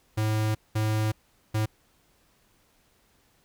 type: tone bursts at uneven times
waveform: square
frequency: 108.3 Hz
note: A2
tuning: 27 cents flat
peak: -24 dBFS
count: 3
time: 0.17-0.55 / 0.75-1.12 / 1.54-1.66 s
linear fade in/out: 10 ms
effects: pink hiss -65 dBFS RMS until 3.44 s